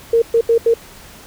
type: tone bursts at uneven times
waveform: sine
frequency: 461.4 Hz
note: A#4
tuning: 18 cents flat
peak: -9 dBFS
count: 4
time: 0.13-0.22 / 0.34-0.41 / 0.49-0.58 / 0.66-0.74 s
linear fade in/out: 5 ms
effects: pink hiss -40 dBFS RMS until 1.26 s